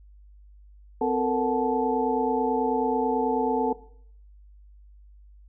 sine tone cluster, 257.3 / 443.7 / 472.9 / 739 / 870 Hz, C4 / A4 / A#4 / F#5 / A5, -29 / +14 / +25 / -2 / -20 cents, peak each -28 / -25 / -31 / -31 / -27 dBFS, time 1.01-3.73 s, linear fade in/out 5 ms, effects noise-tail reverb RT60 0.6 s tail -17 dB re dry + added 50 Hz sine -48 dBFS peak until 5.48 s

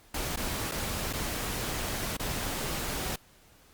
pink noise with dropouts, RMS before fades -33 dBFS, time 0.14-3.16 s, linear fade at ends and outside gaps 5 ms, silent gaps 0.361-0.371 / 0.714-0.718 / 1.129-1.134 / 2.169-2.195 s, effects pink hiss -59 dBFS RMS until 3.73 s + Opus 48 kbps

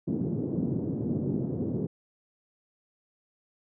white band-pass noise, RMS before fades -30 dBFS, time 0.07-1.87 s, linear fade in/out 10 ms, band 110 to 330 Hz, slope 24 dB/octave, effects none

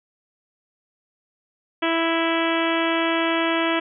harmonic tone, 330.1 Hz, E4, 2 cents sharp, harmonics 1 / 2 / 3 / 4 / 5 / 6 / 7 / 8 / 9 / 10, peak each -23 / -26 / -28 / -29 / -30 / -31 / -31 / -32 / -33 / -33 dBFS, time 1.82-3.8 s, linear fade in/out 10 ms, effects none

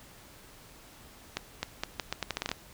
accelerating click train, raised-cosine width 0.2 ms, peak -13 dBFS, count 12, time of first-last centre 1.37-2.515 s, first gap 260 ms, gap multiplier 0.79, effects pink hiss -53 dBFS RMS until 2.73 s

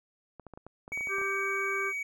clicks, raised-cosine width 1 ms, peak -31 dBFS, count 12, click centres 0.397 / 0.467 / 0.537 / 0.575 / 0.666 / 0.879 / 0.92 / 0.975 / 1.009 / 1.072 / 1.184 / 1.215 s
triangle tone, 2262 Hz, C#7, 34 cents sharp, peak -30 dBFS, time 0.92-2.03 s, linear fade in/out 5 ms
harmonic tone, 392 Hz, G4, in tune, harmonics 1 / 3 / 4, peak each -35 / -35 / -35 dBFS, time 1.08-1.93 s, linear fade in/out 50 ms
effects none

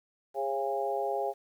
harmonic tone with a mistuned harmonic, 136.1 Hz, C#3, 31 cents flat, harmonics 3 / 4 / 5 / 6, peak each -34 / -34 / -34 / -34 dBFS, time 0.34-1.34 s, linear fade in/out 50 ms, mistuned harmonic 5, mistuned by +16 cents, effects 10-bit

